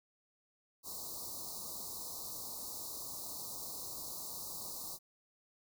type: band-stop noise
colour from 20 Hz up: white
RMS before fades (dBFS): -44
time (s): 0.83-4.99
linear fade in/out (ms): 50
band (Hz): 1200 to 3900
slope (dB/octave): 96
effects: none